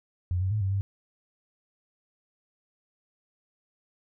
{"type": "tone with pitch steps", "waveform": "sine", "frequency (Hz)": [89.3, 94.4, 107, 96.4, 98.4], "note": ["F2", "F#2", "A2", "G2", "G2"], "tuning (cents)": [39, 35, -48, -28, 7], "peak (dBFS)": -24, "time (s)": [0.31, 0.81], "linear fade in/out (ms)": 0, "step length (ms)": 100, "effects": []}